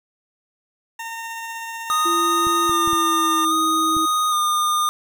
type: tone with tremolo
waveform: 20% pulse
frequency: 914 Hz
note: A#5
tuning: 34 cents flat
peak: -23 dBFS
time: 0.99-3.45 s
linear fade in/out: 5 ms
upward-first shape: triangle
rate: 16 Hz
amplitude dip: 25%
type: tone with vibrato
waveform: square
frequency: 1228 Hz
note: D#6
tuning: 23 cents flat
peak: -18 dBFS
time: 1.9-4.89 s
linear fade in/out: 0 ms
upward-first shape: square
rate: 0.62 Hz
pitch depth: 19 cents each way
type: tone with pitch glide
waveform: sine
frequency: 340 to 321.7 Hz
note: F4 to E4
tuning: -46 to -42 cents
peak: -23 dBFS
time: 2.05-4.06 s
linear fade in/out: 10 ms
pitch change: -96 cents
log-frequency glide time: 2.79-3.55 s
type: clicks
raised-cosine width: 5 ms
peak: -22 dBFS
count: 5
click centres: 2.469 / 2.695 / 2.876 / 2.932 / 3.967 s
effects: none